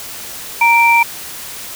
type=tone pair together; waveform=sine; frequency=932.3 / 2349 Hz; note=A#5 / D7; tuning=0 / 0 cents; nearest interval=octave + major third; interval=1600 cents; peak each=-10 dBFS; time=0.61-1.03 s; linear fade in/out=5 ms; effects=white hiss -29 dBFS RMS until 1.75 s